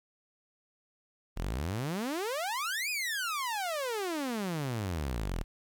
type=exponential two-way sweep; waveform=sawtooth; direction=up then down; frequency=36.71 to 2548 to 36.71 Hz; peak=-28 dBFS; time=1.36-5.44 s; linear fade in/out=20 ms; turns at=2.9 s; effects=11-bit